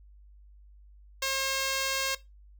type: tone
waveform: 5% pulse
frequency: 537 Hz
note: C5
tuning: 45 cents sharp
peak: -16 dBFS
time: 1.22-2.15 s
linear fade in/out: 5 ms
effects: noise-tail reverb RT60 0.2 s tail -17 dB re dry + added 50 Hz sine -51 dBFS peak until 2.59 s